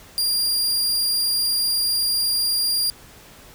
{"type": "tone", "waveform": "sawtooth", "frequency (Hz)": 4792, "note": "D8", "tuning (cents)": 34, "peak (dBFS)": -16, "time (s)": [0.18, 2.9], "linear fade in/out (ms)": 0, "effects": ["pink hiss -46 dBFS RMS until 3.54 s"]}